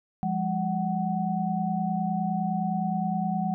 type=tone cluster; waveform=sine; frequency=173.9 / 203.6 / 747 Hz; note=F3 / G#3 / F#5; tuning=-7 / -34 / +16 cents; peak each=-29 dBFS; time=0.23-3.54 s; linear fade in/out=0 ms; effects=none